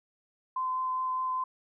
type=tone with vibrato; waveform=sine; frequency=1029 Hz; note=C6; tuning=29 cents flat; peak=-28 dBFS; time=0.56-1.44 s; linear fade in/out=5 ms; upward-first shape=sine; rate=4.9 Hz; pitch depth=8 cents each way; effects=none